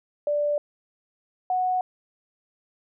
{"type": "tone pair in turn", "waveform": "sine", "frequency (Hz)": [587.3, 736.8], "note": ["D5", "F#5"], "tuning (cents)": [0, -7], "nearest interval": "major third", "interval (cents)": 393, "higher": "second", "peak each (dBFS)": -21, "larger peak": "neither", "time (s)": [[0.27, 0.58], [1.5, 1.81]], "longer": "neither", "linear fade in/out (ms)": 2, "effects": []}